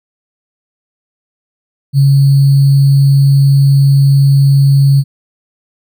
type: tone with sample-and-hold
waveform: sine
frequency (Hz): 138.59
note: C#3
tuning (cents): 0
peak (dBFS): -4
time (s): 1.93-5.04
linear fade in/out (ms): 50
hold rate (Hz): 4410
effects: none